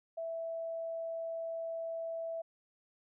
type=tone; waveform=sine; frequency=659.3 Hz; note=E5; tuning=in tune; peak=-36 dBFS; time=0.17-2.42 s; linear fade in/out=10 ms; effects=none